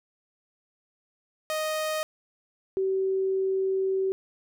sawtooth / sine tone pair in turn, 622.3 / 382.7 Hz, D#5 / G4, 0 / -42 cents, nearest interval minor sixth, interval 842 cents, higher first, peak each -23 dBFS, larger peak neither, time 1.5-2.03 / 2.77-4.12 s, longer second, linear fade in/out 0 ms, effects none

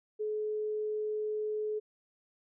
sine tone, 426.8 Hz, G#4, 47 cents sharp, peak -31 dBFS, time 0.19-1.8 s, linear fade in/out 20 ms, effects none

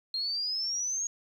sine exponential sweep, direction up, 4186 to 6645 Hz, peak -29 dBFS, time 0.14-1.07 s, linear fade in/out 2 ms, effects 10-bit

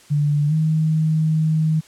sine tone with pitch glide, 146.83 to 157.37 Hz, D3 to D#3, 0 to +20 cents, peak -15 dBFS, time 0.1-1.81 s, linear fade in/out 20 ms, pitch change +120 cents, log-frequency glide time 0.48-0.53 s, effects white hiss -49 dBFS RMS until 1.87 s + low-pass 9000 Hz 12 dB/octave

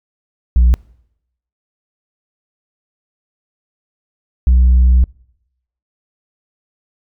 sine tone pair in turn, 60.3 / 62.28 Hz, B1 / B1, -41 / +15 cents, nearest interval minor second, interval 56 cents, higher second, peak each -4 dBFS, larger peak neither, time 0.56-0.74 / 4.47-5.04 s, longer second, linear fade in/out 0 ms, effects noise-tail reverb RT60 0.8 s tail -26 dB re dry + tanh soft clip ceiling -5 dBFS

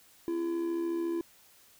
triangle tone with amplitude modulation, 337.6 Hz, E4, 41 cents sharp, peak -25 dBFS, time 0.28-1.21 s, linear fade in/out 0 ms, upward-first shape sine, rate 73.9 Hz, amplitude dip 50%, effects white hiss -60 dBFS RMS until 1.79 s

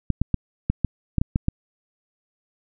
clicks, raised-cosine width 5 ms, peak -7 dBFS, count 9, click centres 0.103 / 0.216 / 0.343 / 0.7 / 0.847 / 1.183 / 1.215 / 1.359 / 1.484 s, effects none

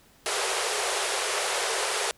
pink band-pass noise, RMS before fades -28 dBFS, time 0.26-2.11 s, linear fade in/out 0 ms, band 380 to 11000 Hz, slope 96 dB/octave, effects pink hiss -58 dBFS RMS until 2.17 s

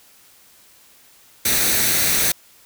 white noise with comb filter, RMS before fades -18 dBFS, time 1.45-2.32 s, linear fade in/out 5 ms, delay 0.49 ms, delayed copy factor +0.5, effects white hiss -51 dBFS RMS until 2.65 s

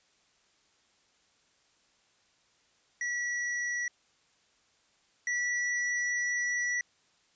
square tone pair in turn, 1939 / 1949.2 Hz, B6 / B6, -32 / -23 cents, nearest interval unison, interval 9 cents, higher second, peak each -31 / -29 dBFS, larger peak second, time 3.01-3.88 / 5.27-6.81 s, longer second, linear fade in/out 2 ms, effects white hiss -68 dBFS RMS until 7.35 s + resampled to 16000 Hz

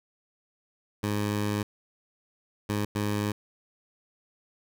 15% pulse tone bursts at uneven times, 103.83 Hz, G#2, in tune, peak -20 dBFS, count 3, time 1.03-1.63 / 2.69-2.85 / 2.95-3.32 s, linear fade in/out 5 ms, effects none

